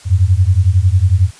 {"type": "beating tone pair", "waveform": "sine", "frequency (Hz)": [87.3, 98.3], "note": ["F2", "G2"], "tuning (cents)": [0, 5], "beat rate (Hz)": 11, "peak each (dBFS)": -11, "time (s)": [0.05, 1.31], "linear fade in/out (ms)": 50, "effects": ["white hiss -41 dBFS RMS until 1.39 s", "resampled to 22050 Hz"]}